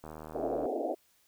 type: click train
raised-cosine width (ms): 1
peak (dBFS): -30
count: 49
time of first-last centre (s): 0.04-0.656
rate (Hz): 77.9
type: band-pass noise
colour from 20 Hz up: white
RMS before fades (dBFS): -33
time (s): 0.34-0.95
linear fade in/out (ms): 20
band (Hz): 250 to 760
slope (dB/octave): 96
effects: white hiss -68 dBFS RMS until 1.27 s